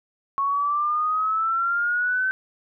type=exponential sweep; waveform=sine; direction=up; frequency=1100 to 1538 Hz; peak=-20 dBFS; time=0.38-2.31 s; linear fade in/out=0 ms; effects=none